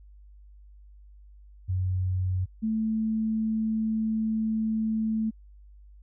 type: tone pair in turn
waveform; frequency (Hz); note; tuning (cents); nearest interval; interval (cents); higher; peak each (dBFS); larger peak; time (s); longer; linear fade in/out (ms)
sine; 92.5 / 220; F#2 / A3; 0 / 0; octave + minor third; 1500; second; -24; neither; 1.68-2.46 / 2.62-5.31; second; 20
effects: added 50 Hz sine -48 dBFS peak until 6.02 s